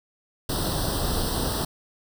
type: noise with comb filter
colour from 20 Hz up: pink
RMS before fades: -26 dBFS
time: 0.49-1.65 s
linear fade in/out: 5 ms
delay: 0.22 ms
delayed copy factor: +0.95
effects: none